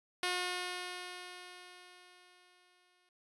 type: tone with exponential decay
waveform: 5% pulse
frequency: 360 Hz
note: F#4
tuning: 47 cents flat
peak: -20 dBFS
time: 0.23-3.09 s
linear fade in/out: 2 ms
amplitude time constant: 620 ms
effects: resampled to 24000 Hz